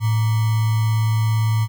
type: tone with sample-and-hold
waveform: sine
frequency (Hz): 110.3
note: A2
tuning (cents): +5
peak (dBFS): -15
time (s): 0-1.68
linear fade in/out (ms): 50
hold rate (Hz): 1050
effects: none